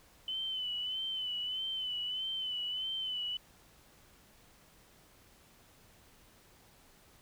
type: tone with vibrato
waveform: sine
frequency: 3026 Hz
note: F#7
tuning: 38 cents sharp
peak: -34 dBFS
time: 0.28-3.37 s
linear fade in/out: 2 ms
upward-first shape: sine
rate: 1.6 Hz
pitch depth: 51 cents each way
effects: pink hiss -62 dBFS RMS until 7.21 s